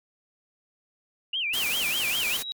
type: tone with vibrato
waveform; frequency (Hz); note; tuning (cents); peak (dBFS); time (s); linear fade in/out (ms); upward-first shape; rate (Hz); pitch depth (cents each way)
sine; 2748; F7; -29; -25; 1.33-2.37; 5; sine; 5; 280
type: noise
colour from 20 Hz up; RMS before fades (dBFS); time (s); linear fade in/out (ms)
white; -31; 1.53-2.43; 10
type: tone with exponential growth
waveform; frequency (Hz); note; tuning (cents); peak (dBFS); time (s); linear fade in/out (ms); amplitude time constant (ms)
sine; 3857; B7; -42; -27; 2.13-2.52; 0; 84
effects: MP3 96 kbps